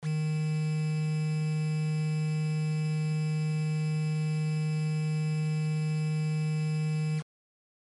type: tone with quantisation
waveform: triangle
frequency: 154.6 Hz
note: D#3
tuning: 11 cents flat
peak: -24 dBFS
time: 0.02-7.23 s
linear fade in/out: 50 ms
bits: 7
effects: MP3 48 kbps